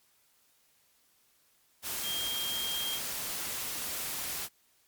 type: tone in noise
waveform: sine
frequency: 3214 Hz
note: G7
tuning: 43 cents sharp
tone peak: -33 dBFS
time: 2.02-3 s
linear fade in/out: 50 ms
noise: white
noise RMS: -36 dBFS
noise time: 1.82-4.49 s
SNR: 0 dB
effects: white hiss -68 dBFS RMS until 4.87 s + MP3 96 kbps